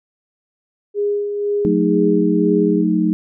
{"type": "tone with tremolo", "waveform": "sine", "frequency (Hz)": 410, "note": "G#4", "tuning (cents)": -22, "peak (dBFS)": -15, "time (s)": [0.94, 2.85], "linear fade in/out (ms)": 50, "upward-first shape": "sine", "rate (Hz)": 2, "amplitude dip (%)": 45}
{"type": "chord", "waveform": "sine", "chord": "D# diminished", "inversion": "first", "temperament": "equal with one note detuned", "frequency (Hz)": [181.92, 220, 311.1], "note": ["F#3", "A3", "D#4"], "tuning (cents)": [-29, 0, 0], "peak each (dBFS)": [-18, -19, -17], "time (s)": [1.65, 3.13], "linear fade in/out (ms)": 0}
{"effects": []}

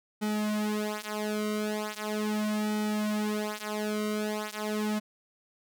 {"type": "tone with flanger", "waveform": "sawtooth", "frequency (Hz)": 212, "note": "G#3", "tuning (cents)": 36, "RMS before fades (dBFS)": -31, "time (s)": [0.21, 5], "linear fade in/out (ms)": 20, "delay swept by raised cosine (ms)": [1.8, 5.9], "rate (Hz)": 0.39, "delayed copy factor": -0.95, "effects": []}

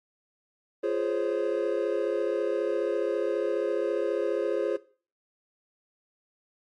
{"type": "chord", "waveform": "triangle", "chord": "Db major seventh", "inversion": "first", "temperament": "just", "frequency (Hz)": [346.5, 415.8, 519.7, 554.4], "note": ["F4", "Ab4", "C5", "Db5"], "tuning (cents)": [-14, 2, -12, 0], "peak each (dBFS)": [-29, -27, -29, -30], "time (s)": [0.83, 4.77], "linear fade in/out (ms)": 10, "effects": ["noise-tail reverb RT60 0.4 s tail -18 dB re dry", "MP3 48 kbps"]}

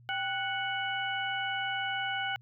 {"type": "harmonic tone with a mistuned harmonic", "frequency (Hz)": 739, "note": "F#5", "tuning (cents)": -2, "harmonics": [1, 2, 3, 4], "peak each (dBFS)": [-35, -34, -39, -37], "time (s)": [0.09, 2.36], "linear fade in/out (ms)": 0, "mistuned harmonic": 1, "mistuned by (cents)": 100, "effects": ["added 120 Hz sine -54 dBFS peak until 2.41 s"]}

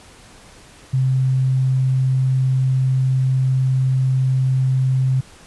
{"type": "tone", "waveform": "sine", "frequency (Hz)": 130.81, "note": "C3", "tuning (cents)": 0, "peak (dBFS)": -14, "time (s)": [0.93, 5.21], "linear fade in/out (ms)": 10, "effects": ["pink hiss -45 dBFS RMS until 5.46 s", "resampled to 24000 Hz"]}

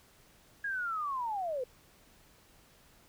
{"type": "linear sweep", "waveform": "sine", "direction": "down", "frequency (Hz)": [1661.2, 480.9], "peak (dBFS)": -32, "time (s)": [0.64, 1.64], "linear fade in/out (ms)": 5, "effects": ["pink hiss -62 dBFS RMS until 3.08 s"]}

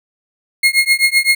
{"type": "tone with tremolo", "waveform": "35% pulse", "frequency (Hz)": 2150, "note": "C7", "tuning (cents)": 47, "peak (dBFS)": -5, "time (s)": [0.63, 1.35], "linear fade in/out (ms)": 5, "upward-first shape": "triangle", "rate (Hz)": 7.8, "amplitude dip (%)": 100, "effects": []}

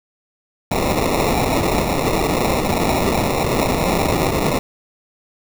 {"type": "noise with sample-and-hold", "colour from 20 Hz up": "blue", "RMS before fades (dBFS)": -18, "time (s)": [0.71, 4.59], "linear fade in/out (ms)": 5, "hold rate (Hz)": 1575, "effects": []}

